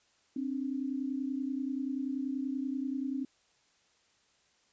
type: tone pair together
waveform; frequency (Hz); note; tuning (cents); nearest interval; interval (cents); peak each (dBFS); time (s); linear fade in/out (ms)
sine; 263.3 / 293.7; C4 / D4; +11 / 0; major second; 189; -33 / -37; 0.36-3.25; 5
effects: white hiss -69 dBFS RMS until 4.72 s + resampled to 16000 Hz